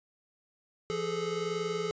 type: tone cluster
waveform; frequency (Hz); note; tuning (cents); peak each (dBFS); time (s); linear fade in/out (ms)
square; 170.4 / 413.8 / 434.8; F3 / G#4 / A4; -42 / -6 / -21; -40 / -36 / -34; 0.9-1.91; 0
effects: resampled to 16000 Hz